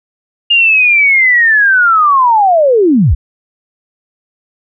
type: linear sweep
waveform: sine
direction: down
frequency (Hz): 2836 to 46.25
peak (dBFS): -5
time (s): 0.5-3.15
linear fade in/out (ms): 10
effects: none